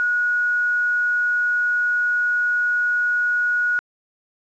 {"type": "tone with quantisation", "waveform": "sine", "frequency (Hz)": 1455, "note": "F#6", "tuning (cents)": -29, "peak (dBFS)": -17, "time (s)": [0, 3.79], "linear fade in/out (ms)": 0, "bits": 7, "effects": ["resampled to 16000 Hz"]}